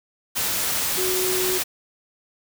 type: tone in noise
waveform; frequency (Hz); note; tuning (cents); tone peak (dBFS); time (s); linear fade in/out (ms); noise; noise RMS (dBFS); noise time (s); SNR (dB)
sine; 370; F#4; 0; -24; 0.97-1.59; 20; white; -24; 0.35-1.64; -3
effects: none